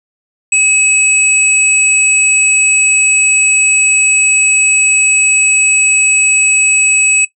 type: tone pair together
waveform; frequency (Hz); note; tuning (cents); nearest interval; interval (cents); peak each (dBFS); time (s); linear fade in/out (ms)
sine; 2561 / 7904; D#7 / B8; +49 / 0; octave + minor sixth; 1951; -10; 0.52-7.25; 5
effects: noise-tail reverb RT60 0.1 s tail -18 dB re dry